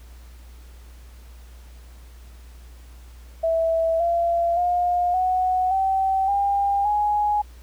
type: tone with pitch steps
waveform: sine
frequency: 656 / 682.7 / 710.4 / 739.3 / 769.4 / 800.7 / 833.2 Hz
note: E5 / F5 / F5 / F#5 / G5 / G5 / G#5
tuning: -9 / -40 / +29 / -2 / -33 / +37 / +5 cents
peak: -18 dBFS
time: 3.43-7.42 s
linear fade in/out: 10 ms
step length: 570 ms
effects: added 60 Hz sine -41 dBFS peak until 7.62 s + pink hiss -54 dBFS RMS until 7.62 s